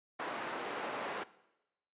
white band-pass noise, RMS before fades -40 dBFS, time 0.19-1.24 s, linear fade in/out 10 ms, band 300 to 1300 Hz, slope 12 dB/octave, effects noise-tail reverb RT60 0.9 s tail -18 dB re dry + resampled to 8000 Hz

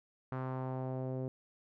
sawtooth tone with low-pass filter sweep, 130 Hz, C3, 11 cents flat, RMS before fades -38 dBFS, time 0.32-1.28 s, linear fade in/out 0 ms, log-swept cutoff 1300 to 480 Hz, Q 1.9, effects none

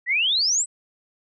sine exponential sweep, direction up, 1875 to 8290 Hz, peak -18 dBFS, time 0.06-0.66 s, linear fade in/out 50 ms, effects none

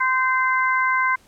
harmonic tone, 517 Hz, C5, 21 cents flat, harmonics 2 / 3 / 4, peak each -20 / -22 / -23 dBFS, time 0-1.16 s, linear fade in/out 10 ms, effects pink hiss -55 dBFS RMS until 1.27 s + low-pass 12000 Hz 12 dB/octave

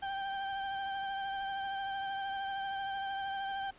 35% pulse tone with vibrato, 784 Hz, G5, in tune, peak -33 dBFS, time 0.02-3.71 s, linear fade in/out 10 ms, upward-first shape triangle, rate 13 Hz, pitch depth 24 cents each way, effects pink hiss -59 dBFS RMS until 3.78 s + resampled to 8000 Hz

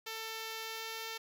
5% pulse tone with pitch glide, 445.7 to 448.3 Hz, A4 to A4, +22 to +32 cents, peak -28 dBFS, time 0.06-1.18 s, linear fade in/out 10 ms, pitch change +10 cents, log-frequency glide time 0.61-0.95 s, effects none

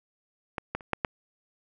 clicks, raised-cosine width 0.5 ms, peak -16 / -14 / -30 / -10 / -10 dBFS, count 5, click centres 0.582 / 0.75 / 0.808 / 0.933 / 1.048 s, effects none

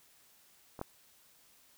clicks, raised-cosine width 1 ms, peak -30 / -22 dBFS, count 2, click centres 0.792 / 0.814 s, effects white hiss -64 dBFS RMS until 1.77 s

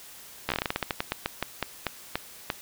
slowing click train, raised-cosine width 0.3 ms, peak -10 dBFS, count 20, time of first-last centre 0.49-2.502 s, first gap 13 ms, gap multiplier 1.2, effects white hiss -47 dBFS RMS until 2.61 s

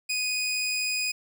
20% pulse tone, 2489 Hz, D#7, in tune, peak -21 dBFS, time 0.09-1.12 s, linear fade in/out 10 ms, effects none

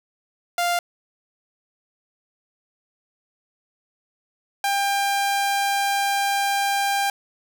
sawtooth tone pair in turn, 698 / 797 Hz, F5 / G5, -1 / +28 cents, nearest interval major second, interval 229 cents, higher second, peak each -16 dBFS, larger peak neither, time 0.58-0.79 / 4.64-7.1 s, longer second, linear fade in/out 2 ms, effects none

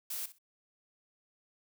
blue noise with echo, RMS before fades -38 dBFS, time 0.1-0.26 s, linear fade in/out 5 ms, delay 63 ms, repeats 2, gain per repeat -15 dB, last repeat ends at 0.386 s, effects none

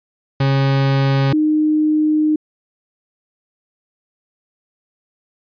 40% pulse / sine tone pair in turn, 136.6 / 306.7 Hz, C#3 / D#4, -25 / -25 cents, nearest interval octave + major second, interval 1400 cents, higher second, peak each -12 dBFS, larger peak neither, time 0.4-1.33 / 1.33-2.36 s, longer second, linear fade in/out 5 ms, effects resampled to 11025 Hz

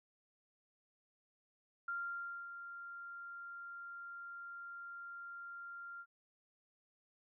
sine tone with ADSR envelope, 1390 Hz, F6, 9 cents flat, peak -37 dBFS, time 1.88-6.06 s, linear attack 5 ms, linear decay 590 ms, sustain -9 dB, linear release 57 ms, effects none

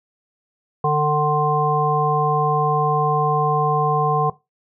harmonic tone, 150 Hz, D3, 37 cents sharp, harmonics 1 / 3 / 5 / 7, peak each -21 / -21 / -21 / -21 dBFS, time 0.84-4.3 s, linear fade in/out 5 ms, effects noise-tail reverb RT60 0.2 s tail -17 dB re dry

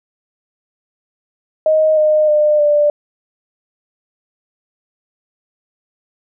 sine tone with pitch steps, 625 / 613.2 / 601.6 / 590.3 Hz, D#5 / D#5 / D5 / D5, +8 / -25 / +42 / +9 cents, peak -9 dBFS, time 1.66-2.9 s, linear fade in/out 2 ms, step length 310 ms, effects none

